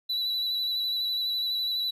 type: tone with vibrato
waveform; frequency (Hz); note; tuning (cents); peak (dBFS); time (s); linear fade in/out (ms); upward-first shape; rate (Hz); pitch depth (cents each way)
triangle; 3951; B7; 0; -25; 0.09-1.91; 10; square; 12; 16
effects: 11-bit